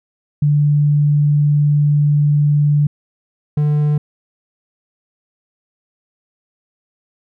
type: tone pair in turn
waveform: sine / triangle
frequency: 146.83 / 148.71 Hz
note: D3 / D3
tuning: 0 / +22 cents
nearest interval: unison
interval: 22 cents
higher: second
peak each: -10 dBFS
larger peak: neither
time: 0.42-2.87 / 3.57-3.98 s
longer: first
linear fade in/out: 5 ms
effects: none